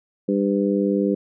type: harmonic tone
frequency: 99.9 Hz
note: G2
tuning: 33 cents sharp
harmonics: 2 / 3 / 4 / 5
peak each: -21 / -23 / -24 / -25 dBFS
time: 0.28-1.15 s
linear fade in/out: 10 ms
effects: none

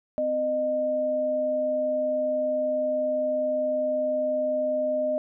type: tone pair together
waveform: sine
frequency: 257.6 / 612.3 Hz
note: C4 / D#5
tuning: -27 / -28 cents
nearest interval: octave + minor third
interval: 1499 cents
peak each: -33 / -23 dBFS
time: 0.18-5.18 s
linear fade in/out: 0 ms
effects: none

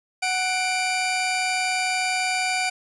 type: tone pair together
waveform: sawtooth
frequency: 742 / 2357 Hz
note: F#5 / D7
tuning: +5 / +6 cents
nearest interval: octave + minor sixth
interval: 2001 cents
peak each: -21 / -21 dBFS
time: 0.22-2.7 s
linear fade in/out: 10 ms
effects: resampled to 24000 Hz + 9-bit

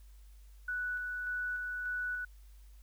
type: tone with tremolo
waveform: sine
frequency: 1480 Hz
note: F#6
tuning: in tune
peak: -33 dBFS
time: 0.68-2.25 s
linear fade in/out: 5 ms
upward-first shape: square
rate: 1.7 Hz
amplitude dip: 25%
effects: added 50 Hz sine -52 dBFS peak until 2.82 s + white hiss -69 dBFS RMS until 2.82 s

